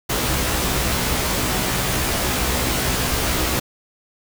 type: noise with comb filter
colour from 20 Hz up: pink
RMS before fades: -21 dBFS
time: 0.09-3.6 s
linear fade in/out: 10 ms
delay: 16 ms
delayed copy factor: +1
effects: none